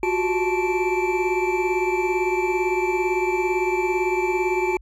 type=tone cluster; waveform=triangle; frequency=360.1 / 377.9 / 874 / 2335 Hz; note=F#4 / F#4 / A5 / D7; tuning=-47 / +37 / -12 / -11 cents; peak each=-21 / -24 / -24 / -26 dBFS; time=0.03-4.77 s; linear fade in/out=2 ms; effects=added 50 Hz sine -44 dBFS peak until 4.81 s